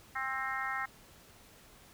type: harmonic tone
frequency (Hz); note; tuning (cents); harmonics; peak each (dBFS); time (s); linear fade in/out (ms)
264.9; C4; +22; 3 / 4 / 5 / 6 / 7 / 8; -41 / -42 / -38 / -43 / -38 / -43; 0.15-0.86; 10
effects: pink hiss -58 dBFS RMS until 1.93 s